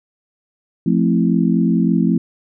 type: chord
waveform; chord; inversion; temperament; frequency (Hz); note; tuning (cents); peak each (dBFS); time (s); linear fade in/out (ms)
sine; F major seventh; none; equal with one note detuned; 174.61 / 220 / 263.6 / 329.6; F3 / A3 / C4 / E4; 0 / 0 / +13 / 0; -16 / -17 / -19 / -22; 0.86-2.18; 5
effects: none